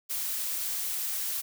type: noise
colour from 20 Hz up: blue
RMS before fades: -32 dBFS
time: 0.09-1.42 s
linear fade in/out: 20 ms
effects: none